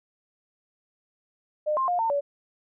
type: tone with pitch steps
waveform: sine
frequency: 606 / 1056 / 710 / 905 / 570 Hz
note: D#5 / C6 / F5 / A5 / C#5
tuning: -46 / +16 / +28 / +48 / +48 cents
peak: -22 dBFS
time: 1.66-2.21 s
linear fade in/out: 20 ms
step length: 110 ms
effects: none